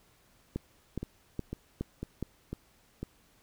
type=two click trains; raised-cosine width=3 ms; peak=-23 / -20 dBFS; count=5 / 5; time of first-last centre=1.03-3.03 / 0.56-2.227 s; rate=2 / 2.4 Hz; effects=pink hiss -65 dBFS RMS until 3.42 s